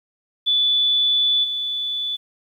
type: tone with level steps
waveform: sine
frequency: 3470 Hz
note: A7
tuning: 25 cents flat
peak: -15 / -22 dBFS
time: 0.46-2.17 s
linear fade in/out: 20 ms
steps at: 1.43 s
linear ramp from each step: 20 ms
effects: 9-bit